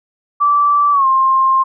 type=tone with pitch glide; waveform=sine; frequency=1162 to 1059.4 Hz; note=D6 to C6; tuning=-19 to +21 cents; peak=-9 dBFS; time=0.4-1.64 s; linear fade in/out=20 ms; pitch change=-160 cents; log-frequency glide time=0.92-1.06 s; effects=none